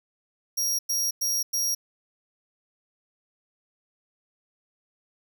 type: tone bursts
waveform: sawtooth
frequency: 5640 Hz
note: F8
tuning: 16 cents sharp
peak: -21 dBFS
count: 4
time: 0.57-1.75 s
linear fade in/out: 10 ms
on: 220 ms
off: 100 ms
effects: none